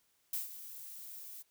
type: noise with ADSR envelope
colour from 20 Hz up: violet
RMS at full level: -35 dBFS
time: 0.33-1.43 s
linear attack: 4 ms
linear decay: 140 ms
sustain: -13 dB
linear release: 19 ms
effects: white hiss -74 dBFS RMS until 1.5 s